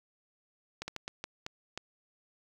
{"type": "slowing click train", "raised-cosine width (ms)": 0.2, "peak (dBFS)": -20, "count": 7, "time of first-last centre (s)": [0.82, 1.776], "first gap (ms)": 60, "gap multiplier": 1.39, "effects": ["8-bit"]}